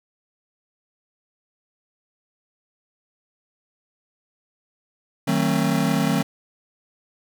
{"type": "chord", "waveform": "square", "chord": "D# diminished seventh", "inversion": "none", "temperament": "just", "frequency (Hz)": [155.56, 186.68, 224, 268.8], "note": ["D#3", "F#3", "A3", "C4"], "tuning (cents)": [0, 16, 31, 47], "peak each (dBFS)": -25, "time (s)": [5.27, 6.23], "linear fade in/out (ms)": 10, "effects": []}